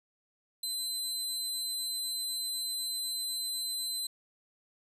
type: tone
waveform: 25% pulse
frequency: 4052 Hz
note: B7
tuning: 44 cents sharp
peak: -28 dBFS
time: 0.63-4.07 s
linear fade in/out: 5 ms
effects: none